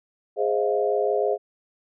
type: chord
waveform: sine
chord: F minor seventh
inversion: first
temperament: equal with one note detuned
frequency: 415.3 / 523.3 / 632.4 / 698.5 Hz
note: Ab4 / C5 / Eb5 / F5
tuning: 0 / 0 / +28 / 0 cents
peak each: -23 / -26 / -27 / -28 dBFS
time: 0.36-1.38 s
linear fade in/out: 50 ms
effects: none